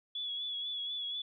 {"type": "tone with vibrato", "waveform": "sine", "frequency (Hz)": 3398, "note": "G#7", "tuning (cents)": 39, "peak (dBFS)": -35, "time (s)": [0.15, 1.22], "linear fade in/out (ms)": 5, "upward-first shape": "sine", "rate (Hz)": 4.1, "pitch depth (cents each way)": 37, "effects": []}